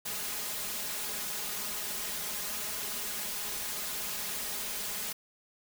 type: noise with comb filter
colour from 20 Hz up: white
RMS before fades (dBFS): -36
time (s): 0.05-5.13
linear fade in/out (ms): 10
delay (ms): 4.8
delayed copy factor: +0.75
effects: none